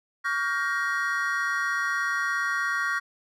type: chord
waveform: triangle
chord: G half-diminished seventh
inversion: second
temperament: just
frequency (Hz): 1128.9 / 1411.2 / 1568 / 1881.6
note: Db6 / F6 / G6 / Bb6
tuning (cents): +31 / +18 / 0 / +16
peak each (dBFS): -29 / -28 / -30 / -27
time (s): 0.24-3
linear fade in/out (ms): 20
effects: none